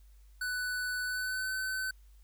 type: tone with pitch glide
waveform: square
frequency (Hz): 1491 to 1521.5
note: F#6 to F#6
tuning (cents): +13 to +48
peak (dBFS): -33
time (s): 0.41-1.91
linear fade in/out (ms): 5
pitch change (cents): +35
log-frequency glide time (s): 1.04-1.52
effects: added 50 Hz sine -54 dBFS peak until 2.23 s + white hiss -71 dBFS RMS until 2.23 s